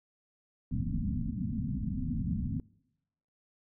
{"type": "low-pass noise", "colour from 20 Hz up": "white", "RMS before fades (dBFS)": -33, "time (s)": [0.71, 2.6], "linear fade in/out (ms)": 2, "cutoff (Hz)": 260, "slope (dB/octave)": 96, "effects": ["noise-tail reverb RT60 0.9 s tail -25 dB re dry"]}